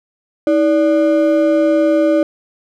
triangle ring-modulated tone, 450.3 Hz, A4, 40 cents sharp, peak -5 dBFS, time 0.47-2.23 s, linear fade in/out 2 ms, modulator 131 Hz, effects none

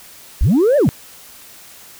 sine linear two-way sweep, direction up then down, 34.65 to 610 to 93.7 Hz, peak -8 dBFS, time 0.41-0.89 s, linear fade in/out 0 ms, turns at 0.77 s, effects tanh soft clip ceiling -8 dBFS + white hiss -41 dBFS RMS until 1.99 s

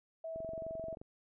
sine tone, 651 Hz, E5, 22 cents flat, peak -39 dBFS, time 0.24-0.95 s, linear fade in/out 5 ms
click train, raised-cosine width 2 ms, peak -35 dBFS, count 16, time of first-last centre 0.36-1.015 s, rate 22.9 Hz
effects none

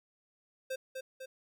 square tone with echo, 523.3 Hz, C5, in tune, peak -35 dBFS, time 0.7-0.76 s, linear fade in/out 10 ms, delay 250 ms, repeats 2, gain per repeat -4 dB, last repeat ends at 1.26 s, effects none

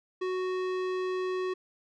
sine tone with tanh clipping, 370 Hz, F#4, in tune, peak -31 dBFS, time 0.21-1.54 s, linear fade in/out 10 ms, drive 18 dB, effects none

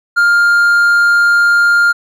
triangle tone, 1404 Hz, F6, 9 cents sharp, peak -5 dBFS, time 0.16-1.93 s, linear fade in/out 20 ms, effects none

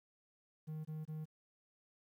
triangle tone bursts, 155.56 Hz, D#3, in tune, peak -39 dBFS, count 3, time 0.67-1.256 s, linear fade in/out 20 ms, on 180 ms, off 23 ms, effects 12-bit

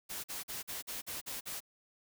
white noise bursts, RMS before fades -41 dBFS, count 8, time 0.09-1.605 s, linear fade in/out 20 ms, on 150 ms, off 45 ms, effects none

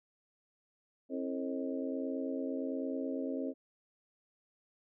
harmonic tone with a mistuned harmonic, 89 Hz, F2, 33 cents sharp, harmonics 3 / 4 / 5 / 6 / 7, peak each -36 / -43 / -42 / -42 / -45 dBFS, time 1.09-3.54 s, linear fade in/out 50 ms, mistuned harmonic 4, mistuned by -140 cents, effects none

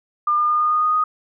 sine tone with pitch steps, 1202 / 1209 / 1216 / 1223 / 1230.1 / 1237.2 / 1244.4 Hz, D6 / D6 / D#6 / D#6 / D#6 / D#6 / D#6, +40 / +50 / -40 / -30 / -20 / -10 / 0 cents, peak -15 dBFS, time 0.27-1.04 s, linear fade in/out 5 ms, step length 110 ms, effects none

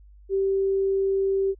sine tone, 388.8 Hz, G4, 14 cents flat, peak -20 dBFS, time 0.29-1.55 s, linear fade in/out 50 ms, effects added 50 Hz sine -47 dBFS peak until 1.59 s

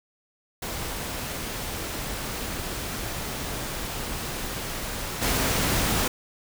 pink noise with level steps, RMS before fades -32 / -24 dBFS, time 0.62-6.08 s, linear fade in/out 5 ms, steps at 5.21 s, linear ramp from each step 20 ms, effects none

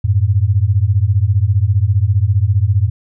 sine beating tone pair, 92.5 / 107.5 Hz, F#2 / A2, 0 / -40 cents, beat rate 15 Hz, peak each -13 dBFS, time 0.04-2.9 s, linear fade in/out 10 ms, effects none

